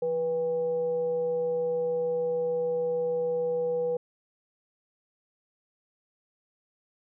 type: tone with frequency modulation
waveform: sine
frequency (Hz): 488.8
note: B4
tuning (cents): -18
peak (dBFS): -25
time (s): 0.02-3.97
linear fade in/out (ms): 5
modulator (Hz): 317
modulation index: 0.26
effects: none